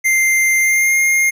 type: tone with pitch glide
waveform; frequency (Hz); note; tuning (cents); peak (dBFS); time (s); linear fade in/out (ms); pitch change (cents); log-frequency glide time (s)
square; 2093 to 2126; C7 to C7; 0 to +27; -12; 0.04-1.31; 20; +27; 0.59-0.96
effects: none